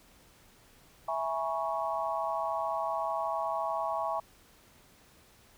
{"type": "chord", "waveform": "sine", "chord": "C# minor seventh", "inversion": "first", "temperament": "equal with one note detuned", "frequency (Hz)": [659.3, 830.6, 964.1, 1108.7], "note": ["E5", "G#5", "B5", "C#6"], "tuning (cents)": [0, 0, -42, 0], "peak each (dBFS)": [-34, -35, -37, -35], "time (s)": [1.08, 4.2], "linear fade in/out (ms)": 5, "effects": ["pink hiss -60 dBFS RMS until 5.57 s"]}